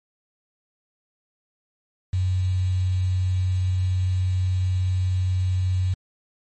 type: tone with quantisation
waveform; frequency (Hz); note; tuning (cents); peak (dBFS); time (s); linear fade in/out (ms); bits
sine; 92.5; F#2; 0; -19; 2.13-5.94; 5; 7
effects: MP3 32 kbps